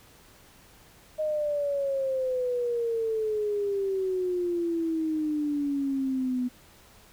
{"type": "exponential sweep", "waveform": "sine", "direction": "down", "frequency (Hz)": [622.3, 246.9], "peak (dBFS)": -25, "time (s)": [1.18, 6.49], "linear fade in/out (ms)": 20, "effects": ["pink hiss -55 dBFS RMS until 7.12 s"]}